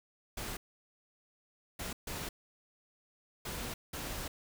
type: noise bursts at uneven times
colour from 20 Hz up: pink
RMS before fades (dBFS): -40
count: 5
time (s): 0.37-0.57 / 1.79-1.93 / 2.07-2.29 / 3.45-3.74 / 3.93-4.28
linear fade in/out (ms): 5
effects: none